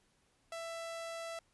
sawtooth tone, 664 Hz, E5, 12 cents sharp, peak -37 dBFS, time 0.52-1.39 s, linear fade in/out 2 ms, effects pink hiss -73 dBFS RMS until 1.53 s + resampled to 24000 Hz

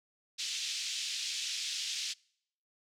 pink band-pass noise, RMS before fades -37 dBFS, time 0.38-2.14 s, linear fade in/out 20 ms, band 2900 to 6700 Hz, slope 24 dB/octave, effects noise-tail reverb RT60 0.7 s tail -26 dB re dry

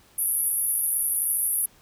white band-pass noise, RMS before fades -25 dBFS, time 0.18-1.66 s, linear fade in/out 5 ms, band 10000 to 12000 Hz, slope 96 dB/octave, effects pink hiss -57 dBFS RMS until 1.81 s

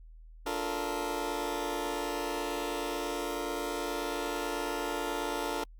20% pulse chord, Bb major seventh, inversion first, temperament just, 291.4 / 349.6 / 437 / 466.2 Hz, D4 / F4 / A4 / Bb4, -13 / +2 / -12 / 0 cents, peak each -33 dBFS, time 0.46-5.64 s, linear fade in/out 5 ms, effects added 40 Hz sine -48 dBFS peak until 5.79 s + Opus 48 kbps

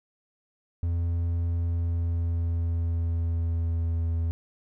triangle tone with pitch glide, 85 to 82.96 Hz, F2 to E2, -46 to +12 cents, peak -22 dBFS, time 0.83-4.31 s, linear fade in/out 0 ms, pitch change -42 cents, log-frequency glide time 1.56-4.08 s, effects none

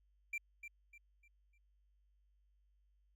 triangle tone with echo, 2358 Hz, D7, 6 cents sharp, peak -36 dBFS, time 0.33-0.38 s, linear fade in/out 5 ms, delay 300 ms, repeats 4, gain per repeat -9 dB, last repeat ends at 1.58 s, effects added 50 Hz sine -70 dBFS peak until 3.15 s

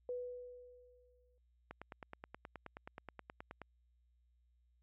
sine tone with exponential decay, 493.9 Hz, B4, in tune, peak -37 dBFS, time 0.09-1.38 s, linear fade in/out 1 ms, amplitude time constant 280 ms
click train, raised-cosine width 0.5 ms, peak -32 dBFS, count 19, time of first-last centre 1.71-3.617 s, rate 9.44 Hz
effects added 60 Hz sine -70 dBFS peak until 4.82 s

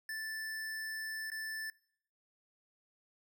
square tone with dropouts, 1760 Hz, A6, in tune, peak -39 dBFS, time 0.09-1.7 s, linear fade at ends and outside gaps 2 ms, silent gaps 1.302-1.317 s, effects noise-tail reverb RT60 0.7 s tail -25 dB re dry

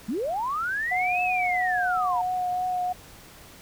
sine linear two-way sweep, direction up then down, 185 to 2637 to 885 Hz, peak -25 dBFS, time 0.08-2.22 s, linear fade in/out 10 ms, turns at 1.22 s
sine tone with vibrato, 728 Hz, F#5, 28 cents flat, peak -24 dBFS, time 0.91-2.93 s, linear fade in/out 10 ms, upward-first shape triangle, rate 3 Hz, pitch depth 20 cents each way
effects pink hiss -48 dBFS RMS until 3.61 s

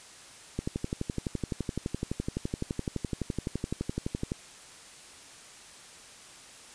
click train, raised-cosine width 3 ms, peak -17 dBFS, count 45, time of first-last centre 0.59-4.319 s, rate 11.8 Hz, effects white hiss -50 dBFS RMS until 6.74 s + resampled to 22050 Hz

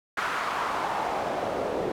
pink noise with band-pass filter sweep, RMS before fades -29 dBFS, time 0.17-1.92 s, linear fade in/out 5 ms, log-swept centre 1400 to 470 Hz, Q 2, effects none

